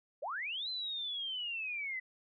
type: linear two-way sweep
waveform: sine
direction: up then down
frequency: 479.6 to 4100 to 1991 Hz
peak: -36 dBFS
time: 0.22-2 s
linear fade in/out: 10 ms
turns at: 0.69 s
effects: none